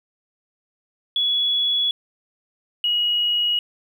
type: tone pair in turn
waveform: triangle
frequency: 3384 / 2900 Hz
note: G#7 / F#7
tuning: +32 / -35 cents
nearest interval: minor third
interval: 267 cents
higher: first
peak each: -14 dBFS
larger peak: neither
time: 1.16-1.91 / 2.84-3.59 s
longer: neither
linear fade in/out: 2 ms
effects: tanh soft clip ceiling -16 dBFS